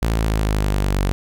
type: exponential sweep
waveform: sawtooth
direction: down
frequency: 56.5 to 47.05 Hz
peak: -13 dBFS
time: 0.02-1.12 s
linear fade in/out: 0 ms
effects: none